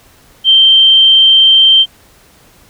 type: tone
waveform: sine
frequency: 3136 Hz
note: G7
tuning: in tune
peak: -3 dBFS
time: 0.44-1.86 s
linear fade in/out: 50 ms
effects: pink hiss -45 dBFS RMS until 2.69 s